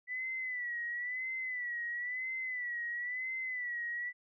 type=tone with vibrato; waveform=sine; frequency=1975.5 Hz; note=B6; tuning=in tune; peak=-35 dBFS; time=0.07-4.13 s; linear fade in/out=50 ms; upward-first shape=sine; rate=0.99 Hz; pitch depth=76 cents each way; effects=none